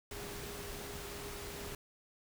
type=tone in noise; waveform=sine; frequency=407.2 Hz; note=G#4; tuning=34 cents flat; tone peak=-49 dBFS; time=0.11-1.75 s; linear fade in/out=2 ms; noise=pink; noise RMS=-45 dBFS; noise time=0.11-1.75 s; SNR=-7 dB; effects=none